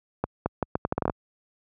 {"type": "accelerating click train", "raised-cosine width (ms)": 1, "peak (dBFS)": -10, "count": 11, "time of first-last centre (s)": [0.24, 1.098], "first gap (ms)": 220, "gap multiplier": 0.76, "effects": ["high-pass 60 Hz 12 dB/octave"]}